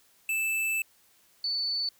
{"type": "tone pair in turn", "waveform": ["square", "sine"], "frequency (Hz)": [2637, 4488], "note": ["E7", "C#8"], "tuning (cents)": [0, 21], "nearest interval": "major sixth", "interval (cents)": 921, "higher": "second", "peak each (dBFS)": -27, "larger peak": "neither", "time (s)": [[0.29, 0.82], [1.44, 1.89]], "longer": "first", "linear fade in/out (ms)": 2, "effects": ["white hiss -63 dBFS RMS until 1.99 s"]}